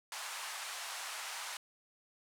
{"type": "band-pass noise", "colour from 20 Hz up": "pink", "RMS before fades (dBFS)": -43, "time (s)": [0.12, 1.57], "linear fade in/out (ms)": 2, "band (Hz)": [820, 11000], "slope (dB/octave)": 24, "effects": []}